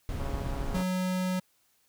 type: noise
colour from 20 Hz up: brown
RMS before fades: -33 dBFS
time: 0.09-0.81 s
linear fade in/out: 0 ms
type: click train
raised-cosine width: 1 ms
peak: -28 dBFS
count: 87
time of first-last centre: 0.2-0.823 s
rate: 138 Hz
type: tone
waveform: square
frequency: 184.3 Hz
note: F#3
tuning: 7 cents flat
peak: -28 dBFS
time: 0.74-1.4 s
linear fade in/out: 10 ms
effects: white hiss -69 dBFS RMS until 1.88 s